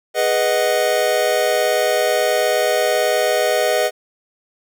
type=chord; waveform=square; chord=G# minor seventh; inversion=none; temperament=equal; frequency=415.3 / 493.9 / 622.3 / 740 Hz; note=G#4 / B4 / D#5 / F#5; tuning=0 / 0 / 0 / 0 cents; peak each=-24 / -21 / -19 / -24 dBFS; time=0.14-3.91 s; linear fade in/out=50 ms; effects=none